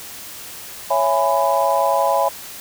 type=chord; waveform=sine; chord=C# minor seventh; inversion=none; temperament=just; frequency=554.4 / 665.2 / 831.5 / 997.9 Hz; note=C#5 / E5 / G#5 / B5; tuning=0 / +16 / +2 / +18 cents; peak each=-20 dBFS; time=0.9-2.29 s; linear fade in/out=10 ms; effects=white hiss -35 dBFS RMS until 2.6 s